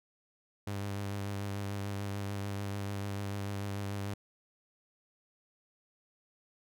sawtooth tone with vibrato, 100 Hz, G2, 35 cents sharp, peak -31 dBFS, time 0.67-4.14 s, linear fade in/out 5 ms, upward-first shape triangle, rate 6.8 Hz, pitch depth 30 cents each way, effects none

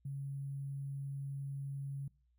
sine tone with sample-and-hold, 138.59 Hz, C#3, in tune, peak -38 dBFS, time 0.05-2.08 s, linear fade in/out 5 ms, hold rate 11025 Hz, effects noise-tail reverb RT60 0.4 s tail -24 dB re dry + added 60 Hz sine -70 dBFS peak until 2.38 s

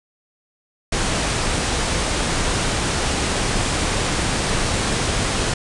pink low-pass noise, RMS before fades -21 dBFS, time 0.92-5.54 s, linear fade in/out 5 ms, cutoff 9800 Hz, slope 96 dB/octave, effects none

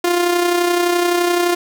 sawtooth tone with amplitude modulation, 350.2 Hz, F4, 5 cents sharp, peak -8 dBFS, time 0.04-1.55 s, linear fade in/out 5 ms, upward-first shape sine, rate 31.7 Hz, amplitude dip 45%, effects none

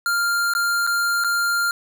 square tone with dropouts, 1396.9 Hz, F6, in tune, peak -19 dBFS, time 0.06-1.71 s, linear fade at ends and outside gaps 1 ms, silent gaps 0.537-0.55 / 0.867-0.873 / 1.239-1.245 s, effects none

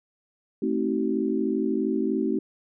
sine chord, A diminished seventh, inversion none, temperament just, 220 / 264 / 316.8 / 380.2 Hz, A3 / C4 / Eb4 / Gb4, 0 / +16 / +31 / +47 cents, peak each -28 dBFS, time 0.62-2.39 s, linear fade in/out 5 ms, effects none

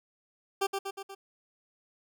20% pulse tone with echo, 392 Hz, G4, in tune, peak -21 dBFS, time 0.61-0.67 s, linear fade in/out 10 ms, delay 120 ms, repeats 4, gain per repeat -4 dB, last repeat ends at 1.15 s, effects none

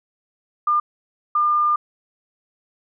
sine tone bursts at uneven times, 1203 Hz, D6, 41 cents sharp, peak -15 dBFS, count 2, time 0.67-0.8 / 1.35-1.76 s, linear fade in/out 5 ms, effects none

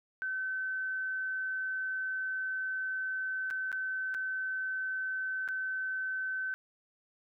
sine tone with dropouts, 1529 Hz, G6, 44 cents flat, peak -32 dBFS, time 0.22-6.54 s, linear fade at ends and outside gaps 0 ms, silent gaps 3.503-3.509 / 3.717-3.727 / 4.142-4.147 / 5.478-5.487 s, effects none

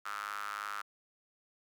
sawtooth tone with high-pass filter, 102.9 Hz, G#2, 16 cents flat, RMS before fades -40 dBFS, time 0.05-0.82 s, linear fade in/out 10 ms, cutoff 1300 Hz, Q 6.9, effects none

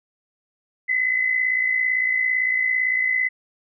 sine tone pair together, 1973.2 / 2031 Hz, B6 / B6, -2 / +48 cents, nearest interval unison, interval 50 cents, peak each -26 / -19 dBFS, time 0.88-3.29 s, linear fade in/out 20 ms, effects none

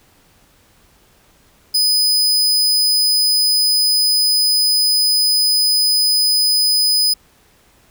40% pulse tone, 5000 Hz, D#8, 8 cents sharp, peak -11 dBFS, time 1.74-7.14 s, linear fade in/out 10 ms, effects pink hiss -53 dBFS RMS until 7.9 s

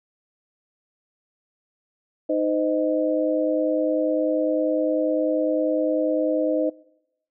sine tone cluster, 310 / 513 / 623 Hz, D#4 / C5 / D#5, -6 / -34 / +2 cents, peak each -24 dBFS, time 2.29-6.7 s, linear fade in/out 10 ms, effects noise-tail reverb RT60 0.9 s tail -23 dB re dry

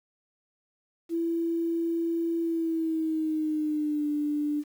sine tone with pitch glide, 333.9 to 295.8 Hz, E4 to D4, +22 to +13 cents, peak -25 dBFS, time 1.09-4.64 s, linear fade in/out 50 ms, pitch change -209 cents, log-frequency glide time 2.41-4.07 s, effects 9-bit

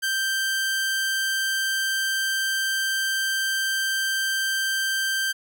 sawtooth tone, 1568 Hz, G6, in tune, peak -19 dBFS, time 0.02-5.33 s, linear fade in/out 20 ms, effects none

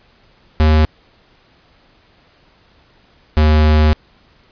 square tone pair in turn, 77.6 / 76.8 Hz, D#2 / D#2, -4 / -22 cents, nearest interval unison, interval 18 cents, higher first, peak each -9 dBFS, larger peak neither, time 0.6-0.85 / 3.37-3.93 s, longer second, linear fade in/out 0 ms, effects pink hiss -52 dBFS RMS until 4.51 s + resampled to 11025 Hz

